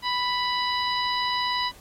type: harmonic tone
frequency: 989 Hz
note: B5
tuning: 2 cents sharp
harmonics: 1 / 2 / 3 / 4 / 5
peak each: -26 / -31 / -33 / -30 / -34 dBFS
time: 0.02-1.72 s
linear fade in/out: 50 ms
effects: pink hiss -51 dBFS RMS until 1.8 s + AAC 48 kbps